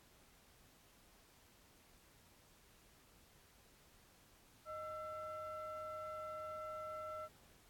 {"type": "ring-modulated tone", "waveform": "triangle", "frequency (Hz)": 357, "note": "F4", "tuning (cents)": 38, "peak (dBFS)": -39, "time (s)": [4.65, 7.29], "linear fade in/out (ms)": 50, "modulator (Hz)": 978, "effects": ["pink hiss -67 dBFS RMS until 7.69 s", "AAC 64 kbps"]}